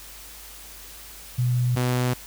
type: tone pair in turn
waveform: sine / sawtooth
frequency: 123.47 / 124.83 Hz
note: B2 / B2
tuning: 0 / +19 cents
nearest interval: unison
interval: 19 cents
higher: second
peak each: -19 / -17 dBFS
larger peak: second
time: 1.38-1.76 / 1.76-2.14 s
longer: neither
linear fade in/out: 10 ms
effects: added 50 Hz sine -48 dBFS peak until 2.26 s + white hiss -43 dBFS RMS until 2.26 s